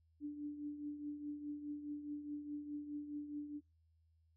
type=tone with tremolo; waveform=sine; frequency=293.7 Hz; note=D4; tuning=in tune; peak=-39 dBFS; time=0.2-3.61 s; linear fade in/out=50 ms; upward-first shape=triangle; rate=4.8 Hz; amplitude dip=65%; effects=noise-tail reverb RT60 0.2 s tail -26 dB re dry + added 81 Hz sine -70 dBFS peak until 4.36 s